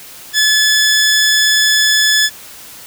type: tone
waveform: 15% pulse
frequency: 1721 Hz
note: A6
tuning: 39 cents flat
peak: -3 dBFS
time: 0.33-2.3 s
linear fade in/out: 50 ms
effects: white hiss -35 dBFS RMS until 2.86 s